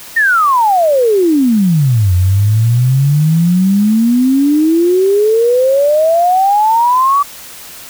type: exponential two-way sweep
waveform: sine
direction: down then up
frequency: 1864.7 to 88.3 to 1159 Hz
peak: -7 dBFS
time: 0.16-7.23 s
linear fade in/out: 10 ms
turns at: 2.14 s
effects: white hiss -32 dBFS RMS until 7.89 s